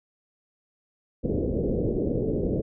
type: low-pass noise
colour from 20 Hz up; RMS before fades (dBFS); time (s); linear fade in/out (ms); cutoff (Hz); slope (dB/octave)
white; -26; 1.23-2.62; 20; 510; 48
effects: none